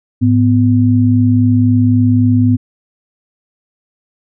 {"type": "tone pair together", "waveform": "sine", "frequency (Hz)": [106.21, 250], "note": ["G#2", "B3"], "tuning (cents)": [39, 21], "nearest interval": "octave + minor third", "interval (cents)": 1482, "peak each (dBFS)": -10, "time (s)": [0.21, 2.57], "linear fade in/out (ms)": 20, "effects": []}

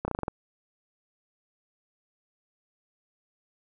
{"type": "slowing click train", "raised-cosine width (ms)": 1, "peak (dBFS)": -15, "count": 7, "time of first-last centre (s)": [0.05, 0.281], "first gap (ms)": 30, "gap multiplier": 1.1, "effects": []}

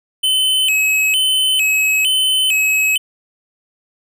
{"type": "tone with vibrato", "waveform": "square", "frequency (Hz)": 2794, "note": "F7", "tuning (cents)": 0, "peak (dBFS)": -13, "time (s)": [0.23, 2.98], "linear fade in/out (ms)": 10, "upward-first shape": "square", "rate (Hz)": 1.1, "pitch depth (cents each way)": 150, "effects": []}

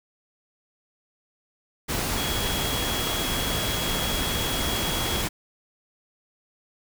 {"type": "tone in noise", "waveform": "sine", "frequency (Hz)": 3322, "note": "G#7", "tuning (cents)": 0, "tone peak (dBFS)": -31, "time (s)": [2.16, 5.23], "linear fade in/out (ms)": 20, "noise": "pink", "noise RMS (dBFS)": -27, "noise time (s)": [1.88, 5.29], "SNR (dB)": -7, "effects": []}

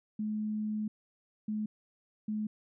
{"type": "tone bursts at uneven times", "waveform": "sine", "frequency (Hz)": 213.6, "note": "G#3", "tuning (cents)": 49, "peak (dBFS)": -31, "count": 3, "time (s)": [[0.19, 0.88], [1.48, 1.66], [2.28, 2.47]], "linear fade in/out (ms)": 5, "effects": []}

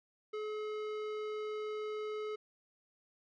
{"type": "tone with tanh clipping", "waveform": "sine", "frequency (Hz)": 426.8, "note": "G#4", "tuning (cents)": 47, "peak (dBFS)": -39, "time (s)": [0.33, 2.36], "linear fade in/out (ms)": 10, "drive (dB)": 16, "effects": []}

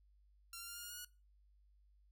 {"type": "tone with pitch steps", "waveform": "5% pulse", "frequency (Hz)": [1372, 1385.5, 1399.2, 1413, 1427, 1441, 1455.3], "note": ["F6", "F6", "F6", "F6", "F6", "F#6", "F#6"], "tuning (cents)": [-31, -14, 3, 20, 37, -46, -29], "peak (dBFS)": -36, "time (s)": [0.53, 1.048], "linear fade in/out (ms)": 2, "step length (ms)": 74, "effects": ["noise-tail reverb RT60 0.3 s tail -20 dB re dry", "added 50 Hz sine -66 dBFS peak until 2.11 s"]}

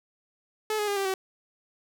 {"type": "tone with pitch steps", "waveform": "sawtooth", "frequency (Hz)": [431, 417.8, 404.9, 392.5, 380.4], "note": ["A4", "G#4", "G#4", "G4", "F#4"], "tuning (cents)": [-36, 10, -44, 2, 48], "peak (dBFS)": -22, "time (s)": [0.7, 1.14], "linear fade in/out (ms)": 2, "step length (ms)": 88, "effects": []}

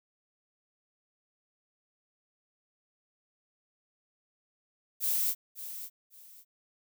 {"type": "noise with echo", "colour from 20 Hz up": "violet", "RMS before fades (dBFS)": -29, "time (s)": [5, 5.35], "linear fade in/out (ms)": 50, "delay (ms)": 550, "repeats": 2, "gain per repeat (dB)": -12, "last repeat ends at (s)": 6.45, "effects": []}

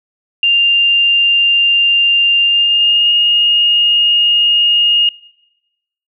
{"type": "tone with pitch glide", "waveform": "sine", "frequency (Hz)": [2794, 2851], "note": ["F7", "F7"], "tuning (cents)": [0, 35], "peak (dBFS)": -8, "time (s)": [0.43, 5.09], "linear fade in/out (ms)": 2, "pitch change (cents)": 35, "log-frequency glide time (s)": [2.42, 3.13], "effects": ["noise-tail reverb RT60 1.0 s tail -22 dB re dry"]}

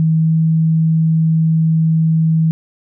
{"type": "tone with pitch glide", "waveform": "sine", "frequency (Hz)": [160, 160.93], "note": ["D#3", "E3"], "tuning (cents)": [49, -41], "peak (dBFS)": -10, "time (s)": [0, 2.51], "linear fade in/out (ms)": 0, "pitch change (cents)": 10, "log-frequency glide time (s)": [0.17, 0.33], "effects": []}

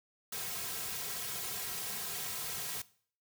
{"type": "noise with comb filter", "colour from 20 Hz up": "white", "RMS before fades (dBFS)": -39, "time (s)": [0.32, 2.82], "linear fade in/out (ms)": 5, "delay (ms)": 3.4, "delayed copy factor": -0.9, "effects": ["noise-tail reverb RT60 0.5 s tail -19 dB re dry"]}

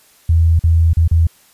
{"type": "tone with dropouts", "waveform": "sine", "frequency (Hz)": 82.41, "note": "E2", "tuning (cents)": 0, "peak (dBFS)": -8, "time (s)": [0.29, 1.27], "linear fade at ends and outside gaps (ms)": 5, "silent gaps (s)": [[0.593, 0.638], [0.933, 0.969], [1.078, 1.112]], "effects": ["white hiss -50 dBFS RMS until 1.53 s", "resampled to 32000 Hz"]}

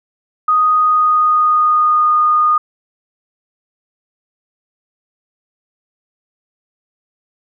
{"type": "tone with pitch glide", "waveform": "sine", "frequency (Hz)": [1244.5, 1226.7], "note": ["D#6", "D#6"], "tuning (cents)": [0, -25], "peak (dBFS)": -9, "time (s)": [0.48, 2.58], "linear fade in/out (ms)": 5, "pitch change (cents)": -25, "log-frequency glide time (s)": [0.71, 2.13], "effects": []}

